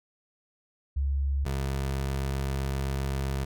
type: tone pair in turn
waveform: sine / 25% pulse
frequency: 69.2 / 67.7 Hz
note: C#2 / C#2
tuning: -2 / -40 cents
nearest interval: unison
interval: 38 cents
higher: first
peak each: -24 dBFS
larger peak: neither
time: 0.96-1.45 / 1.45-3.45 s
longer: second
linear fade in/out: 10 ms
effects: none